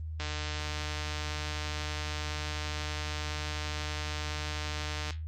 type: click train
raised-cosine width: 0.2 ms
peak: -19 dBFS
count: 742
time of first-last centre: 0.2-5.107 s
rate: 151 Hz
effects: added 79 Hz sine -35 dBFS peak until 5.27 s + Opus 24 kbps